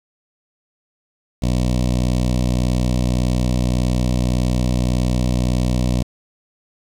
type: tone with notch filter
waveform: 15% pulse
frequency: 61.74 Hz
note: B1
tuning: in tune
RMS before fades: -18 dBFS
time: 1.42-6.03 s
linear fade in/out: 10 ms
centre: 1500 Hz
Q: 0.54
effects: low-pass 9000 Hz 12 dB/octave + 7-bit